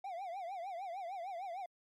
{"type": "tone with vibrato", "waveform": "triangle", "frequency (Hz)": 732, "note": "F#5", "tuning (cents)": -19, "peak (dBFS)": -38, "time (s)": [0.04, 1.66], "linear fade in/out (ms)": 5, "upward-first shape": "triangle", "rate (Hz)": 6.6, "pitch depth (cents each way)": 190, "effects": ["MP3 64 kbps"]}